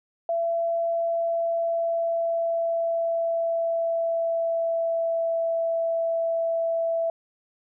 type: tone with pitch glide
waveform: sine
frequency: 672 to 663.1 Hz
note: E5 to E5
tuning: +33 to +10 cents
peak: -22 dBFS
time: 0.29-7.1 s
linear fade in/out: 2 ms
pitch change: -23 cents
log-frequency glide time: 0.81-5.37 s
effects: none